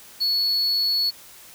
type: tone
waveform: triangle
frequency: 4397 Hz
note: C#8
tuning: 15 cents flat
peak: -18 dBFS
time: 0.2-1.11 s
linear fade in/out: 20 ms
effects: white hiss -46 dBFS RMS until 1.54 s